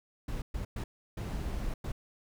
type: noise bursts at uneven times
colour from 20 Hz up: brown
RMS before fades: -35 dBFS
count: 5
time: 0.28-0.42 / 0.54-0.65 / 0.76-0.84 / 1.17-1.74 / 1.84-1.92 s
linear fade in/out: 5 ms
effects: none